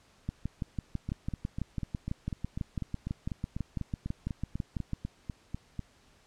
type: two click trains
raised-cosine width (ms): 5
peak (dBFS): -22 / -20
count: 20 / 29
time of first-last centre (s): 1.09-5.793 / 0.29-4.933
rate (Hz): 4.04 / 6.03
effects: pink hiss -63 dBFS RMS until 6.26 s + low-pass 8000 Hz 12 dB/octave